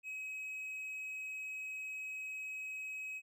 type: tone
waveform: triangle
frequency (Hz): 2547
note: D#7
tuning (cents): +40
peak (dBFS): -39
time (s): 0.03-3.22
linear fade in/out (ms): 50
effects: none